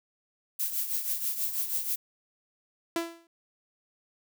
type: noise with tremolo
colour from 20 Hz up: violet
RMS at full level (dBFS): -28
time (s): 0.59-1.96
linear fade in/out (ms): 10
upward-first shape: triangle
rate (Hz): 6.2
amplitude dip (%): 70
type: tone with exponential decay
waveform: sawtooth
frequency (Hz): 335.2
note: E4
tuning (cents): +29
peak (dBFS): -21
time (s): 2.96-3.27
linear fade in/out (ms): 2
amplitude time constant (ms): 67
effects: none